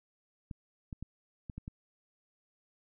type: clicks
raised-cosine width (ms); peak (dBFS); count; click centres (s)
5; -28; 6; 0.512 / 0.928 / 1.026 / 1.498 / 1.58 / 1.679
effects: none